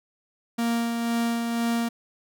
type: tone with tremolo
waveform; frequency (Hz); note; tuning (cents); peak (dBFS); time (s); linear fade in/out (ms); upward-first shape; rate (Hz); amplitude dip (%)
45% pulse; 233.1; A#3; 0; -22; 0.58-1.89; 10; sine; 2; 35
effects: none